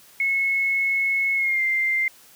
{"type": "tone with pitch glide", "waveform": "sine", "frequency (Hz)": [2187, 2093], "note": ["C#7", "C7"], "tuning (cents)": [-24, 0], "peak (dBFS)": -19, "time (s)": [0.2, 2.08], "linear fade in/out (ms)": 2, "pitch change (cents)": -76, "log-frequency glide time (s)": [1.35, 1.63], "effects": ["white hiss -51 dBFS RMS until 2.35 s", "high-pass 60 Hz 12 dB/octave"]}